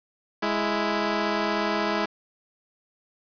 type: tone pair together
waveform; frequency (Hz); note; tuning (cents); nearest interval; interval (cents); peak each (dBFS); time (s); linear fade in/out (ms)
10% pulse; 208.5 / 331; G#3 / E4; +7 / +7; minor sixth; 800; -18; 0.42-2.06; 10
effects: resampled to 11025 Hz + 7-bit